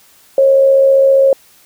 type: tone with amplitude modulation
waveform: sine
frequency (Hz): 542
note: C#5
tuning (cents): -39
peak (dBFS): -4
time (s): 0.38-1.33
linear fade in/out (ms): 2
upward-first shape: sine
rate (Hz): 75.1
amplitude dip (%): 35
effects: white hiss -47 dBFS RMS until 1.65 s